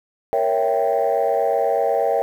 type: chord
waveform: sine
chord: A# diminished seventh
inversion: none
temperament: equal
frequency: 466.2 / 554.4 / 659.3 / 784 Hz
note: A#4 / C#5 / E5 / G5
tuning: 0 / 0 / 0 / 0 cents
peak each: -21 dBFS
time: 0.33-2.22 s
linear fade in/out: 0 ms
effects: tanh soft clip ceiling -10 dBFS + 8-bit